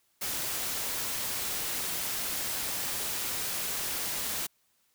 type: noise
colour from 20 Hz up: white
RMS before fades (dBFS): -33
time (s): 0.21-4.47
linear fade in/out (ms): 10
effects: white hiss -71 dBFS RMS until 4.94 s